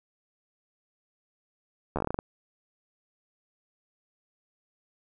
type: slowing click train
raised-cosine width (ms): 1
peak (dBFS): -15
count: 10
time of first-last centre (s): 1.96-2.189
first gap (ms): 12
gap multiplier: 1.18
effects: none